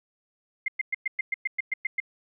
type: tone bursts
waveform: sine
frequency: 2102 Hz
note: C7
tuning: 7 cents sharp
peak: -23 dBFS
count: 11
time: 0.66-2.002 s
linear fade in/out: 5 ms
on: 22 ms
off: 110 ms
effects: none